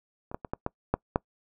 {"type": "clicks", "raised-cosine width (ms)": 1, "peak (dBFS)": [-26, -18, -23, -16, -14, -9, -9], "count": 7, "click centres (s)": [0.315, 0.345, 0.448, 0.535, 0.664, 0.94, 1.159], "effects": ["noise-tail reverb RT60 0.1 s tail -25 dB re dry"]}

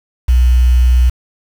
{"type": "tone with quantisation", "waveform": "sine", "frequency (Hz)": 61.74, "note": "B1", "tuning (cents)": 0, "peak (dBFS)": -6, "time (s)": [0.28, 1.1], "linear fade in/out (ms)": 10, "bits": 5, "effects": []}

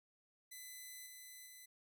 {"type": "tone with level steps", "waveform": "5% pulse", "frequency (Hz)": 2010, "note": "B6", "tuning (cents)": 30, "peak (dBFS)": [-40, -43, -45], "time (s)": [0.51, 1.66], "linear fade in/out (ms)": 10, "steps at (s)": [1.06, 1.46], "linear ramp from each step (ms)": 5, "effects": []}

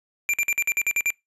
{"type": "tone bursts", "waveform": "square", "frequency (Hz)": 2370, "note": "D7", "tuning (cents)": 15, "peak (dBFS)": -20, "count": 9, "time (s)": [0.29, 1.104], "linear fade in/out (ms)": 0, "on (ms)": 46, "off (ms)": 50, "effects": ["noise-tail reverb RT60 0.2 s tail -26 dB re dry", "resampled to 32000 Hz"]}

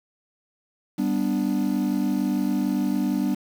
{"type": "chord", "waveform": "triangle", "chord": "G major", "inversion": "none", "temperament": "equal", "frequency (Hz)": [196, 246.9, 293.7], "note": ["G3", "B3", "D4"], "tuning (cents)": [0, 0, 0], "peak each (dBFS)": -23, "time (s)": [0.98, 3.35], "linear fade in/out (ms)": 10, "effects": ["tanh soft clip ceiling -12 dBFS", "7-bit"]}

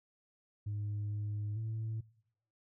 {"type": "tone with pitch steps", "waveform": "sine", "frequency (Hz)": [103.8, 104.4, 110.9], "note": ["G#2", "G#2", "A2"], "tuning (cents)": [0, 10, 14], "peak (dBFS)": -33, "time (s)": [0.66, 2.01], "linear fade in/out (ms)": 10, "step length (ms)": 450, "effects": ["noise-tail reverb RT60 0.8 s tail -24 dB re dry", "tanh soft clip ceiling -33 dBFS"]}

